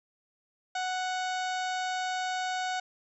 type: harmonic tone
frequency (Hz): 740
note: F#5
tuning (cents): 0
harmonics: 1 / 2 / 3 / 4 / 5 / 6 / 7 / 8 / 9 / 10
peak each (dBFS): -31 / -36 / -43 / -44 / -43 / -46 / -52 / -49 / -51 / -50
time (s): 0.75-2.8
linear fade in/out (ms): 5
effects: none